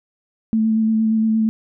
sine tone with vibrato, 220.7 Hz, A3, 5 cents sharp, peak -14 dBFS, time 0.53-1.49 s, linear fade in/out 0 ms, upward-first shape square, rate 8.6 Hz, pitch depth 13 cents each way, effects none

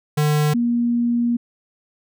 square / sine tone pair in turn, 150 / 237.7 Hz, D3 / A#3, +37 / +34 cents, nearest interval minor sixth, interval 797 cents, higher second, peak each -16 dBFS, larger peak neither, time 0.17-0.54 / 0.54-1.37 s, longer second, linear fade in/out 10 ms, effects none

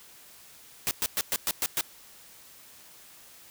white noise bursts, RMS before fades -27 dBFS, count 7, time 0.87-1.81 s, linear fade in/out 0 ms, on 40 ms, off 110 ms, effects white hiss -52 dBFS RMS until 3.5 s

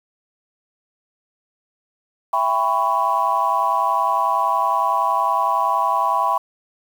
sine chord, C# half-diminished seventh, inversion first, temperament just, 665.2 / 798.3 / 997.9 / 1108.7 Hz, E5 / G5 / B5 / C#6, +16 / +31 / +18 / 0 cents, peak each -25 / -22 / -19 / -21 dBFS, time 2.33-6.38 s, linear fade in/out 5 ms, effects tanh soft clip ceiling -6 dBFS + 7-bit

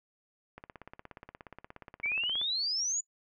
click train, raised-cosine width 0.5 ms, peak -30 dBFS, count 32, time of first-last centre 0.58-2.414 s, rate 16.9 Hz
sine exponential sweep, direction up, 2220 to 7040 Hz, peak -29 dBFS, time 2.03-3.01 s, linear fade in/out 10 ms
effects noise-tail reverb RT60 0.1 s tail -23 dB re dry

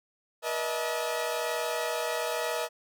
sawtooth tone cluster, 480.8 / 599 / 640 / 869 Hz, B4 / D5 / D#5 / A5, -46 / +34 / +49 / -22 cents, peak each -30 / -35 / -28 / -34 dBFS, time 0.42-2.69 s, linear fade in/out 50 ms, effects none

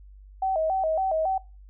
sine tone with vibrato, 697 Hz, F5, 4 cents flat, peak -22 dBFS, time 0.42-1.38 s, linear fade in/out 5 ms, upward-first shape square, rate 3.6 Hz, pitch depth 160 cents each way, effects noise-tail reverb RT60 0.3 s tail -21 dB re dry + added 49 Hz sine -45 dBFS peak until 1.69 s

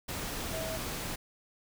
sine tone in noise, 645 Hz, E5, 38 cents flat, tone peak -37 dBFS, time 0.53-0.77 s, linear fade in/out 10 ms, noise pink, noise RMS -37 dBFS, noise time 0.08-1.16 s, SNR -3 dB, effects none

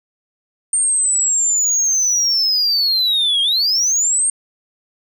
sine linear two-way sweep, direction down then up, 8760 to 3200 to 8760 Hz, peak -11 dBFS, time 0.73-4.3 s, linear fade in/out 2 ms, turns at 3.42 s, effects tanh soft clip ceiling -12 dBFS

